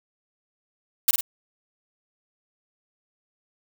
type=noise with echo; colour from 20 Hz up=blue; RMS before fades=-17 dBFS; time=1.08-1.11 s; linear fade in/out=5 ms; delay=50 ms; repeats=2; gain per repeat=-6 dB; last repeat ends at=1.21 s; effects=none